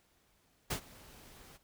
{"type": "noise with ADSR envelope", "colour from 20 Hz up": "pink", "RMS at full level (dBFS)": -33, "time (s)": [0.7, 1.58], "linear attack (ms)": 9, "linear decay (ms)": 91, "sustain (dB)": -23, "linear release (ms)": 20, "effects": ["pink hiss -71 dBFS RMS until 1.63 s"]}